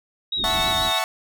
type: tone with vibrato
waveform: sine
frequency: 3767 Hz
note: A#7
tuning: 17 cents sharp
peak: -22 dBFS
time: 0.32-0.99 s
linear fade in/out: 5 ms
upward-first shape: triangle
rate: 6.2 Hz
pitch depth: 50 cents each way
type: low-pass noise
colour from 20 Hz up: pink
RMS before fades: -33 dBFS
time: 0.36-0.93 s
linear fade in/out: 50 ms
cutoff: 400 Hz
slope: 96 dB/octave
type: chord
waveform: sawtooth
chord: F# minor seventh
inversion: third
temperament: equal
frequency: 659.3 / 740 / 880 / 1108.7 Hz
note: E5 / F#5 / A5 / C#6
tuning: 0 / 0 / 0 / 0 cents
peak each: -24 dBFS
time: 0.44-1.04 s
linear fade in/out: 0 ms
effects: none